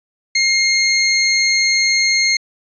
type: tone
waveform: 20% pulse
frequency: 2134 Hz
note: C7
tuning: 34 cents sharp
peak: -7 dBFS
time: 0.35-2.37 s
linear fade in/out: 5 ms
effects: resampled to 16000 Hz